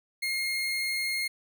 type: tone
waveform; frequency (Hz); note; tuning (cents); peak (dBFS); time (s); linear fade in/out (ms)
30% pulse; 2139; C7; +38; -25; 0.22-1.28; 10
effects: none